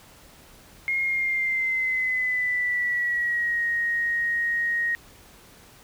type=tone with pitch glide; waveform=sine; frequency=2142 to 1875.5 Hz; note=C7 to A#6; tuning=+40 to +10 cents; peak=-22 dBFS; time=0.88-4.95 s; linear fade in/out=0 ms; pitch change=-230 cents; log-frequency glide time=1.02-3.65 s; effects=pink hiss -51 dBFS RMS until 5.83 s